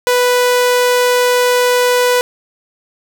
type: tone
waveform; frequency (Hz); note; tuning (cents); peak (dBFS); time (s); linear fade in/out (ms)
sawtooth; 493.9; B4; 0; -6; 0.07-2.21; 0
effects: none